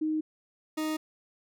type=tone pair in turn; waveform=sine / 40% pulse; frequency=311.1 / 311.1 Hz; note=D#4 / D#4; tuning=0 / 0 cents; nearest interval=unison; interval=0 cents; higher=neither; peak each=-26 / -28 dBFS; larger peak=first; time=0.01-0.21 / 0.77-0.97 s; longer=neither; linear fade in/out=10 ms; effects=none